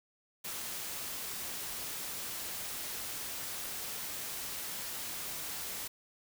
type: noise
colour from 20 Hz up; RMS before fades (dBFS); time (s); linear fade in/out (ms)
white; -40; 0.44-5.88; 10
effects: none